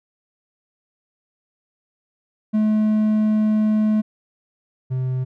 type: tone pair in turn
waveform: triangle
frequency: 214.7 / 128.81 Hz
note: A3 / C3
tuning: -42 / -27 cents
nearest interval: major sixth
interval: 885 cents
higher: first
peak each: -13 / -18 dBFS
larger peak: first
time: 2.53-4.02 / 4.9-5.25 s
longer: first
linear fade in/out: 20 ms
effects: none